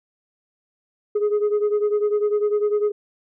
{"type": "beating tone pair", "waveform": "sine", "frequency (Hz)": [415.3, 425.3], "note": ["G#4", "G#4"], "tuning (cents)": [0, 41], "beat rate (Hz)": 10, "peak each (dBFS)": [-17, -21], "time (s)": [1.15, 2.92], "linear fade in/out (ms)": 10, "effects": ["tanh soft clip ceiling -15 dBFS"]}